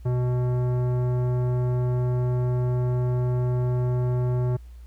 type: tone with tanh clipping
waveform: sine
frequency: 124.2 Hz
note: B2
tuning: 10 cents sharp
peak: -23 dBFS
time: 0.05-4.57 s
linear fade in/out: 10 ms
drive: 15 dB
effects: added 60 Hz sine -40 dBFS peak until 4.86 s + pink hiss -63 dBFS RMS until 4.86 s